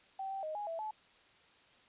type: tone with pitch steps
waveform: sine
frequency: 773 / 778 / 622 / 828 / 660 / 862 Hz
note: G5 / G5 / D#5 / G#5 / E5 / A5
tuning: -24 / -13 / -1 / -5 / +2 / -36 cents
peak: -37 dBFS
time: 0.19-0.91 s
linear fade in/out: 5 ms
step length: 120 ms
effects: white hiss -64 dBFS RMS until 1.88 s + resampled to 8000 Hz